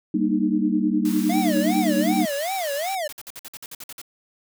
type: chord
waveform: sine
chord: Eb major seventh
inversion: first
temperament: equal with one note detuned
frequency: 196 / 233.1 / 301.4 / 311.1 Hz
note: G3 / Bb3 / D4 / Eb4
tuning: 0 / 0 / +45 / 0 cents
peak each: -24 dBFS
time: 0.14-2.26 s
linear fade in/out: 5 ms
type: high-pass noise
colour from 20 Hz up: white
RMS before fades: -36 dBFS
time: 1.05-2.95 s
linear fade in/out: 2 ms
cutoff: 820 Hz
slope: 96 dB/octave
type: tone with vibrato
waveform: square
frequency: 659.3 Hz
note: E5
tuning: in tune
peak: -25 dBFS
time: 1.29-3.08 s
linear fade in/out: 10 ms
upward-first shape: sine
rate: 2.6 Hz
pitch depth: 290 cents each way
type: noise bursts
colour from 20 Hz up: white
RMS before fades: -37 dBFS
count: 11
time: 3.09-4.016 s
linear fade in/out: 2 ms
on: 36 ms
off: 53 ms
effects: none